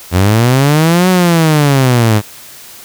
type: linear two-way sweep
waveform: sawtooth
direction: up then down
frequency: 85.7 to 186.5 to 101.9 Hz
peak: -3 dBFS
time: 0.11-2.22 s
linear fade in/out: 50 ms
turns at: 1.09 s
effects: white hiss -34 dBFS RMS until 2.84 s